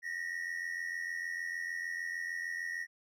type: tone pair together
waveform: triangle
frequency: 1839 / 1925.6 Hz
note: A#6 / B6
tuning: -24 / -44 cents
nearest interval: minor second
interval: 80 cents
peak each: -37 / -37 dBFS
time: 0.02-2.87 s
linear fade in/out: 50 ms
effects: none